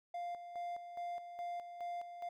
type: tone with tremolo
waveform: triangle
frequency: 698.5 Hz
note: F5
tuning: in tune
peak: -37 dBFS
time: 0.14-2.29 s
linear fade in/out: 5 ms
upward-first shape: square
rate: 2.4 Hz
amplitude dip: 60%
effects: none